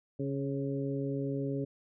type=harmonic tone with a mistuned harmonic; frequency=138.59 Hz; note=C#3; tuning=in tune; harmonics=1 / 2 / 3 / 4; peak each=-35 / -35 / -37 / -42 dBFS; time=0.19-1.65 s; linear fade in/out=10 ms; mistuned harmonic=4; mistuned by=-19 cents; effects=none